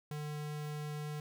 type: tone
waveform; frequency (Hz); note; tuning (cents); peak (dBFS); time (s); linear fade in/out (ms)
square; 149.7; D3; +33; -39; 0.11-1.2; 2
effects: none